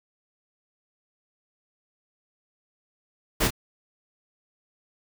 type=noise with echo; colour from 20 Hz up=pink; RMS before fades=-23 dBFS; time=3.4-3.48 s; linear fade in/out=10 ms; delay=26 ms; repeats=1; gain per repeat=-5 dB; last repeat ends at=3.506 s; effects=none